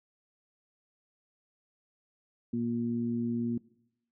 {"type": "harmonic tone", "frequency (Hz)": 118, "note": "A#2", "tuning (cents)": 22, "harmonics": [1, 2, 3], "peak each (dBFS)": [-39, -29, -40], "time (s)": [2.53, 3.58], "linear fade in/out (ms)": 5, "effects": ["noise-tail reverb RT60 0.8 s tail -21 dB re dry"]}